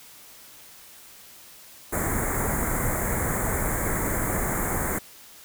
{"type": "band-stop noise", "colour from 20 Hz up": "pink", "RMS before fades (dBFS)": -26, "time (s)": [1.92, 4.99], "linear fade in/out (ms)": 10, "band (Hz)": [2200, 6700], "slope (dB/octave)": 96, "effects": ["white hiss -48 dBFS RMS until 5.44 s"]}